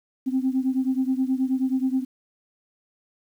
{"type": "beating tone pair", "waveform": "sine", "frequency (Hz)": [258.1, 267.5], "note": ["C4", "C4"], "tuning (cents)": [-23, 38], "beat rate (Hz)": 9.4, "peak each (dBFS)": [-22, -24], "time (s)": [0.26, 2.05], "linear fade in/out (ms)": 20, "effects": ["tanh soft clip ceiling -14 dBFS", "9-bit"]}